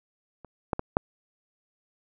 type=clicks; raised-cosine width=1 ms; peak=-30 / -11 / -15 / -6 dBFS; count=4; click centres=0.447 / 0.732 / 0.794 / 0.969 s; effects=none